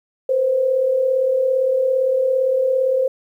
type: tone pair together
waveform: sine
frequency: 485.9 / 523.5 Hz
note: B4 / C5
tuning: -28 / +1 cents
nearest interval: minor second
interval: 129 cents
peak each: -24 / -15 dBFS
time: 0.29-3.08 s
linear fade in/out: 5 ms
effects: 9-bit